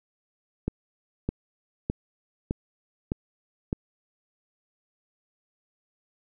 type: click train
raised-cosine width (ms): 3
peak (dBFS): -13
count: 6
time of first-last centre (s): 0.68-3.729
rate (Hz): 1.64
effects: none